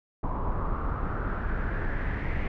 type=noise with low-pass filter sweep; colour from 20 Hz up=brown; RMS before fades=-29 dBFS; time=0.23-2.48 s; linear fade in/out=5 ms; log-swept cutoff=1000 to 2100 Hz; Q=4.6; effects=none